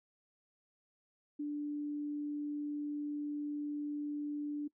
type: tone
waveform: sine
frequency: 293.7 Hz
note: D4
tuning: in tune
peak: -35 dBFS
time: 1.39-4.68 s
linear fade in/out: 10 ms
effects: noise-tail reverb RT60 0.1 s tail -22 dB re dry